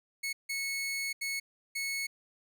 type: tone bursts at uneven times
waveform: sawtooth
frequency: 2200 Hz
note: C#7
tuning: 14 cents flat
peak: -29 dBFS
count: 4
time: 0.23-0.33 / 0.49-1.13 / 1.21-1.4 / 1.75-2.07 s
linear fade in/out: 10 ms
effects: none